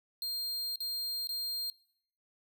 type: tone with dropouts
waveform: 45% pulse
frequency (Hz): 4200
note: C8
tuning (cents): +6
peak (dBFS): -33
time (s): 0.22-1.7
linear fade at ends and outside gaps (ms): 1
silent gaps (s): 0.758-0.804 / 1.272-1.291
effects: noise-tail reverb RT60 0.6 s tail -21 dB re dry